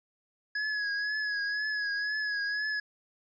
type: tone with vibrato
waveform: square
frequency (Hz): 1679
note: G#6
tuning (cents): +18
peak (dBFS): -30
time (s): 0.55-2.8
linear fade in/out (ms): 5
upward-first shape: triangle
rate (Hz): 2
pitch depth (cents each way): 46
effects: resampled to 16000 Hz